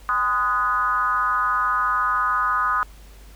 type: tone with frequency modulation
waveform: sine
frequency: 1244.5 Hz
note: D#6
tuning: in tune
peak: -18 dBFS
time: 0.09-2.83 s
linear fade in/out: 0 ms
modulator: 225 Hz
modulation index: 0.98
effects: added 50 Hz sine -42 dBFS peak until 3.35 s + pink hiss -51 dBFS RMS until 3.35 s